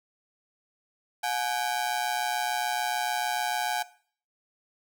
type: ring-modulated tone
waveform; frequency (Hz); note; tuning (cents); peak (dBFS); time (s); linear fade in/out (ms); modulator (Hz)
sawtooth; 784; G5; 0; -20; 1.23-3.83; 10; 63.4
effects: noise-tail reverb RT60 0.5 s tail -18 dB re dry